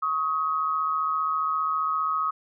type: tone pair together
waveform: sine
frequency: 1108.7 / 1263.7 Hz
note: C#6 / D#6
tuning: 0 / +26 cents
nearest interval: major second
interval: 226 cents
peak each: -29 / -24 dBFS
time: 0.02-2.31 s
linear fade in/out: 10 ms
effects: none